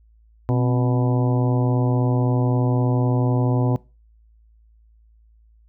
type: harmonic tone with a mistuned harmonic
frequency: 123.47 Hz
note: B2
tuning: in tune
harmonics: 1 / 2 / 3 / 4 / 5 / 6 / 7 / 8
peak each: -18 / -24 / -28 / -30 / -32 / -34 / -35 / -36 dBFS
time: 0.49-3.76 s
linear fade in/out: 0 ms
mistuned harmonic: 2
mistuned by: +81 cents
effects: noise-tail reverb RT60 0.3 s tail -22 dB re dry + added 55 Hz sine -51 dBFS peak until 5.68 s